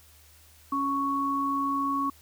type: tone pair together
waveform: sine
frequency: 277.2 / 1110.9 Hz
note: C#4 / C#6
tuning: 0 / +3 cents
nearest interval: 2 octaves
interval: 2403 cents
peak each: -30 / -26 dBFS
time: 0.72-2.1 s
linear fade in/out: 5 ms
effects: added 77 Hz sine -57 dBFS peak until 2.21 s + white hiss -57 dBFS RMS until 2.21 s